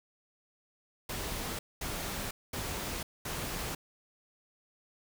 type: noise bursts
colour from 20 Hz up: pink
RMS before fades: -37 dBFS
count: 4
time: 1.09-3.75 s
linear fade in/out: 5 ms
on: 500 ms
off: 220 ms
effects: none